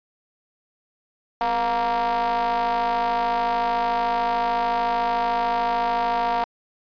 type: ring-modulated tone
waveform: square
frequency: 113.6 Hz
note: A#2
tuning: 44 cents flat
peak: -18 dBFS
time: 1.41-6.44 s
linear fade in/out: 0 ms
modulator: 822 Hz
effects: resampled to 11025 Hz